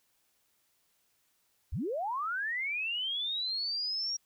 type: linear sweep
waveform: sine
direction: up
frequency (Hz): 41.2 to 5670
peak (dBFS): -31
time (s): 1.72-4.17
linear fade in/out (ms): 10
effects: white hiss -73 dBFS RMS until 4.25 s